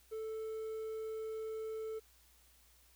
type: tone with quantisation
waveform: triangle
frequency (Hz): 440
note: A4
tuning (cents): 0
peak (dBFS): -37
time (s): 0.11-2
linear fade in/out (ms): 20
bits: 11
effects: added 60 Hz sine -68 dBFS peak until 2.95 s + white hiss -67 dBFS RMS until 2.95 s